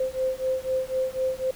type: beating tone pair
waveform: sine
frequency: 518 / 522 Hz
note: C5 / C5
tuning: -17 / -4 cents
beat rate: 4 Hz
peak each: -27 dBFS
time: 0-1.51 s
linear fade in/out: 5 ms
effects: pink hiss -46 dBFS RMS until 1.55 s